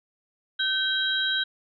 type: tone cluster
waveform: sine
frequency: 1539 / 3208 / 3872 Hz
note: G6 / G7 / B7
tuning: -32 / +39 / -35 cents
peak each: -26 / -29 / -27 dBFS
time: 0.59-1.44 s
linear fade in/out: 10 ms
effects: none